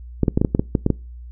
clicks, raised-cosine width 3 ms, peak -3 dBFS, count 10, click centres 0.233 / 0.282 / 0.375 / 0.415 / 0.448 / 0.549 / 0.595 / 0.752 / 0.864 / 0.903 s, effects noise-tail reverb RT60 0.3 s tail -24 dB re dry + added 60 Hz sine -34 dBFS peak until 1.31 s

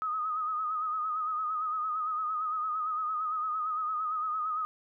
sine tone with vibrato, 1256 Hz, D#6, 16 cents sharp, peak -29 dBFS, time 0.02-4.65 s, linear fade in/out 0 ms, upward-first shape sine, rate 8.8 Hz, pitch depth 54 cents each way, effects none

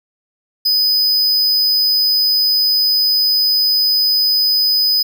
square tone, 5000 Hz, D#8, 8 cents sharp, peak -12 dBFS, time 0.65-5.03 s, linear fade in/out 10 ms, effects none

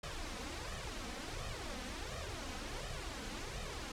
pink noise with flanger, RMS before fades -43 dBFS, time 0.03-3.92 s, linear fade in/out 5 ms, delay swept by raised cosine 1.6 to 4 ms, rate 1.4 Hz, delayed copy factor +0.7, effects low-pass 7000 Hz 12 dB/octave

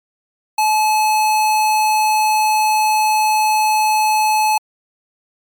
square tone, 860 Hz, A5, 40 cents flat, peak -13 dBFS, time 0.58-4.58 s, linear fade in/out 5 ms, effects MP3 96 kbps

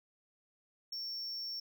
triangle tone, 5460 Hz, F8, 40 cents flat, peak -37 dBFS, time 0.92-1.6 s, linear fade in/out 5 ms, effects none

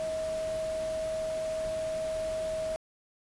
sine tone in noise, 636 Hz, D#5, 38 cents sharp, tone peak -30 dBFS, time 0-2.76 s, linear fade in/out 0 ms, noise pink, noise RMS -44 dBFS, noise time 0-2.76 s, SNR +11 dB, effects resampled to 24000 Hz

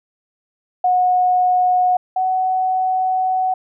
sine tone pair in turn, 729 / 747.3 Hz, F#5 / F#5, -26 / +17 cents, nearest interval unison, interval 43 cents, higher second, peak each -12 / -15 dBFS, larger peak first, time 0.84-1.97 / 2.16-3.54 s, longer second, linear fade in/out 5 ms, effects none

